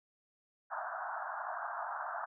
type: band-pass noise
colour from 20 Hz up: pink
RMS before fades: -40 dBFS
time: 0.7-2.26 s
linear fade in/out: 20 ms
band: 650 to 1600 Hz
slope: 96 dB/octave
effects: none